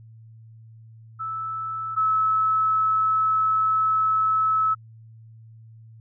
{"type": "tone pair in turn", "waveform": "sine", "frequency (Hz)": [1312, 1299.2], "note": ["E6", "E6"], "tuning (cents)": [-9, -26], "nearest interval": "unison", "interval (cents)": 17, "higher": "first", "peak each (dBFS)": [-27, -18], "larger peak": "second", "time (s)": [[1.19, 1.96], [1.96, 4.75]], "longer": "second", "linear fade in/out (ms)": 20, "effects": ["added 112 Hz sine -44 dBFS peak until 6 s"]}